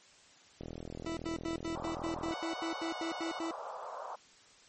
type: click train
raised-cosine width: 2 ms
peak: -29 dBFS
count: 71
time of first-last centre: 0.61-2.309 s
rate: 41.2 Hz
type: tone bursts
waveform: 40% pulse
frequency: 329.7 Hz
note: E4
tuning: in tune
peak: -34 dBFS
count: 13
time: 1.06-3.51 s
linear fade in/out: 2 ms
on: 110 ms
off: 85 ms
type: band-pass noise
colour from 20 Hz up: white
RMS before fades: -43 dBFS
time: 1.75-4.16 s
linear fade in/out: 10 ms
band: 510 to 1200 Hz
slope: 48 dB/octave
type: tone with pitch glide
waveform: 10% pulse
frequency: 740 to 733.2 Hz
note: F#5 to F#5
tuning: 0 to -16 cents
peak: -34 dBFS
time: 2.32-3.39 s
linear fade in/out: 0 ms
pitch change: -16 cents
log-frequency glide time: 2.76-2.93 s
effects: white hiss -60 dBFS RMS until 4.68 s + MP3 32 kbps